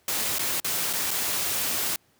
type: noise with dropouts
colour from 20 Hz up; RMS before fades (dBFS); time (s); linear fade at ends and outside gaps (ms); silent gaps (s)
white; -27; 0.08-1.96; 2; 0.385-0.393 / 0.601-0.645 / 0.93-0.934 / 1.108-1.112
effects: pink hiss -64 dBFS RMS until 2.19 s + high-pass 80 Hz 12 dB/octave